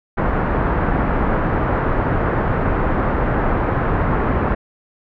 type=low-pass noise; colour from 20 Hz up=pink; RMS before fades=-18 dBFS; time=0.17-4.55 s; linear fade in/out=10 ms; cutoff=1600 Hz; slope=24 dB/octave; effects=none